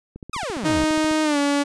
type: click train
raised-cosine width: 3 ms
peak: -23 dBFS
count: 15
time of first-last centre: 0.16-1.112 s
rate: 14.7 Hz
type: exponential sweep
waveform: sawtooth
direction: down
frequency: 1318.5 to 51.91 Hz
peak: -22 dBFS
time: 0.33-0.84 s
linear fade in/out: 5 ms
type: tone with pitch glide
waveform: sawtooth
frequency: 311.1 to 285.3 Hz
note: D#4 to C#4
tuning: 0 to +50 cents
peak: -14 dBFS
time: 0.64-1.64 s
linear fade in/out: 20 ms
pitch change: -150 cents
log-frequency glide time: 1.23-1.38 s
effects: resampled to 22050 Hz